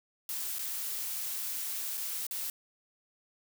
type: noise with dropouts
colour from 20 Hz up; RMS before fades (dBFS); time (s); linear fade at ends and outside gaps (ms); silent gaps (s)
blue; -36; 0.29-2.5; 1; 0.585-0.592 / 1.973-1.977 / 2.267-2.31
effects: none